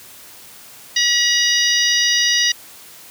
harmonic tone with a mistuned harmonic, 966 Hz, B5, 39 cents flat, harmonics 2 / 3 / 4 / 5 / 6, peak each -20 / -20 / -20 / -20 / -20 dBFS, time 0.96-2.52 s, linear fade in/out 5 ms, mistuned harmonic 4, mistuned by -45 cents, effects white hiss -41 dBFS RMS until 3.1 s + high-pass 60 Hz 12 dB/octave

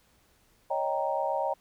sine chord, Eb dominant seventh, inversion third, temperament equal, 554.4 / 622.3 / 784 / 932.3 Hz, Db5 / Eb5 / G5 / Bb5, 0 / 0 / 0 / 0 cents, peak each -32 dBFS, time 0.7-1.54 s, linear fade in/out 10 ms, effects pink hiss -65 dBFS RMS until 1.6 s

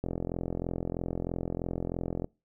click train, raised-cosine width 2 ms, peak -19 dBFS, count 96, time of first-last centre 0.04-2.244 s, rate 43.1 Hz, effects noise-tail reverb RT60 0.3 s tail -26 dB re dry

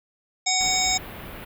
harmonic tone, 748 Hz, F#5, 19 cents sharp, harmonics 1 / 3 / 5 / 7 / 9 / 10, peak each -27 / -27 / -27 / -27 / -27 / -27 dBFS, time 0.46-0.98 s, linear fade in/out 10 ms
pink band-stop noise, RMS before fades -38 dBFS, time 0.6-1.45 s, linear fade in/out 10 ms, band 3200 to 13000 Hz, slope 24 dB/octave
effects none

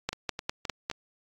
two click trains, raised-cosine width 0.2 ms, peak -11 / -17 dBFS, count 5 / 4, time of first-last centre 0.09-0.9 / 0.13-0.913 s, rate 4.94 / 3.83 Hz, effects AAC 64 kbps

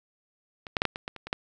clicks, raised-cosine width 0.3 ms, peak -23 / -9 / -6 / -8 / -18 / -17 / -24 / -22 / -10 dBFS, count 9, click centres 0.668 / 0.768 / 0.819 / 0.853 / 0.959 / 1.079 / 1.163 / 1.27 / 1.329 s, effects none

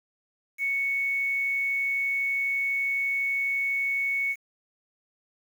sine tone with quantisation, 2217 Hz, C#7, in tune, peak -24 dBFS, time 0.58-4.36 s, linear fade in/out 50 ms, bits 8, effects none

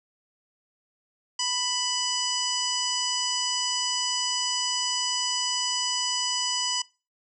harmonic tone with a mistuned harmonic, 991 Hz, B5, 6 cents sharp, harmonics 1 / 2 / 3 / 5 / 6 / 7 / 8, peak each -34 / -40 / -31 / -29 / -33 / -36 / -36 dBFS, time 1.39-6.82 s, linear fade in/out 5 ms, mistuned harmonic 7, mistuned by +17 cents, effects noise-tail reverb RT60 0.3 s tail -21 dB re dry

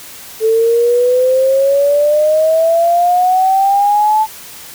sine exponential sweep, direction up, 438.8 to 877 Hz, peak -8 dBFS, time 0.4-4.27 s, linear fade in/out 50 ms, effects white hiss -33 dBFS RMS until 4.74 s

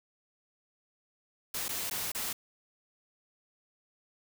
white noise with dropouts, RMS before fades -35 dBFS, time 1.54-2.33 s, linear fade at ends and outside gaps 5 ms, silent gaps 1.683-1.69 / 1.899-1.91 / 2.119-2.148 s, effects none

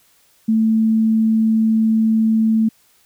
sine tone, 221.5 Hz, A3, 12 cents sharp, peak -12 dBFS, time 0.48-2.69 s, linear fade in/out 10 ms, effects white hiss -56 dBFS RMS until 3.05 s

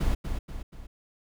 brown noise with echo, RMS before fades -24 dBFS, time 0-0.15 s, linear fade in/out 10 ms, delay 240 ms, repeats 3, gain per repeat -6 dB, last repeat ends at 0.87 s, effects none

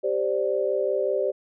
sine chord, G suspended fourth, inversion none, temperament just, 392 / 522.7 / 588 Hz, G4 / C5 / D5, 0 / -2 / +2 cents, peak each -26 dBFS, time 0.03-1.32 s, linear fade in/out 20 ms, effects none

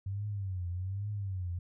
sine tone with vibrato, 95.6 Hz, G2, 43 cents flat, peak -33 dBFS, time 0.06-1.59 s, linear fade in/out 5 ms, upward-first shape triangle, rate 1.2 Hz, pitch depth 170 cents each way, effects none

